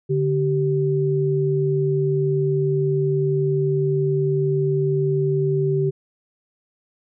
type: tone pair together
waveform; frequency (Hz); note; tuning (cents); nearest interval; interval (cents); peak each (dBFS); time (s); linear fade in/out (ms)
sine; 144.8 / 386.6; D3 / G4; -24 / -24; octave + perfect fourth; 1700; -20; 0.09-5.91; 20
effects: none